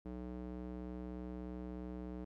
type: tone with band-pass filter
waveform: square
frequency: 61.6 Hz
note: B1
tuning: 4 cents flat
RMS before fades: -45 dBFS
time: 0.05-2.25 s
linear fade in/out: 10 ms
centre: 300 Hz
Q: 1.1
effects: none